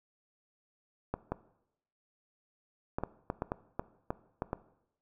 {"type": "clicks", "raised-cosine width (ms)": 1, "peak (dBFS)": -18, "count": 11, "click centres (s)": [1.14, 1.32, 2.985, 3.036, 3.301, 3.421, 3.519, 3.795, 4.105, 4.421, 4.531], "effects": ["noise-tail reverb RT60 0.8 s tail -18 dB re dry"]}